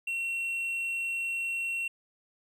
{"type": "tone", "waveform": "triangle", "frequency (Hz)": 2725, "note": "F7", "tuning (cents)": -43, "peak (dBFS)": -28, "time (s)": [0.07, 1.88], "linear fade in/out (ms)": 5, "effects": []}